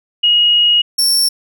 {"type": "tone pair in turn", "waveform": ["sine", "sawtooth"], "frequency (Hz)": [2885, 5446], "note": ["F#7", "F8"], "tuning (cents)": [-44, -44], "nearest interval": "major seventh", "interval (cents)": 1100, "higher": "second", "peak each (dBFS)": -8, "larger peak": "neither", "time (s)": [[0.23, 0.82], [0.98, 1.29]], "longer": "first", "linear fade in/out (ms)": 10, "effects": []}